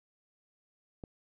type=click; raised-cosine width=2 ms; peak=-29 dBFS; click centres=1.038 s; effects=none